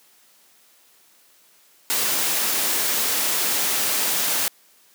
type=noise; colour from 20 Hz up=white; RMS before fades=-22 dBFS; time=1.9-4.48 s; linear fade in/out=0 ms; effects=white hiss -56 dBFS RMS until 4.94 s + high-pass 200 Hz 12 dB/octave